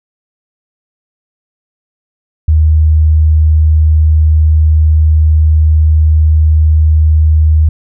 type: tone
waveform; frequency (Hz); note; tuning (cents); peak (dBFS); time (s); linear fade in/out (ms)
sine; 77.78; D#2; 0; -4; 2.48-7.69; 5
effects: none